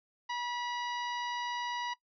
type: harmonic tone with a mistuned harmonic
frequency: 966 Hz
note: B5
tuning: 39 cents flat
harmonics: 1 / 2 / 3 / 4 / 5 / 6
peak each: -35 / -41 / -45 / -47 / -49 / -51 dBFS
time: 0.29-1.94 s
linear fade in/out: 10 ms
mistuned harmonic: 2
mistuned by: +21 cents
effects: noise-tail reverb RT60 0.1 s tail -19 dB re dry